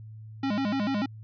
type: tone with vibrato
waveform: square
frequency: 236.6 Hz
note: A#3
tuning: 26 cents sharp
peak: -26 dBFS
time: 0.43-1.06 s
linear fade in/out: 5 ms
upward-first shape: square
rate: 6.8 Hz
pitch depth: 240 cents each way
effects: added 109 Hz sine -41 dBFS peak until 1.23 s + resampled to 11025 Hz